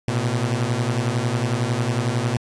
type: beating tone pair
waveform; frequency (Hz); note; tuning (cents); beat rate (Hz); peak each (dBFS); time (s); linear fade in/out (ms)
sawtooth; 114.4 / 125.4; A#2 / B2; -32 / +27; 11; -19; 0.08-2.37; 0
effects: resampled to 22050 Hz + 8-bit